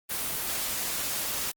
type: noise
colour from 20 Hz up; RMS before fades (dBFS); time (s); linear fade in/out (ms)
white; -31; 0.09-1.52; 20
effects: Opus 24 kbps